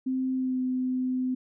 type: tone with pitch glide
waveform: sine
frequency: 260 to 255.5 Hz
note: C4 to C4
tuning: -11 to -41 cents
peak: -25 dBFS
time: 0.06-1.35 s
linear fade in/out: 10 ms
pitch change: -30 cents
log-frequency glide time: 0.34-0.61 s
effects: none